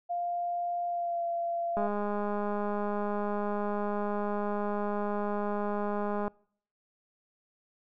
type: tone with pitch glide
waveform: sine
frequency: 698.5 to 684.5 Hz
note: F5 to F5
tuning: 0 to -35 cents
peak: -29 dBFS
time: 0.09-1.88 s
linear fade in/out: 20 ms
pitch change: -35 cents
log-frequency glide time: 0.87-1.23 s
type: click train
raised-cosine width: 1 ms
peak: -20 dBFS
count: 930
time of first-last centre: 1.77-6.28 s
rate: 206 Hz
effects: noise-tail reverb RT60 0.6 s tail -26 dB re dry